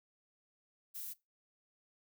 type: noise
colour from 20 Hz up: violet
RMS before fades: -44 dBFS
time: 0.94-1.14 s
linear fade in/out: 20 ms
effects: noise-tail reverb RT60 0.2 s tail -20 dB re dry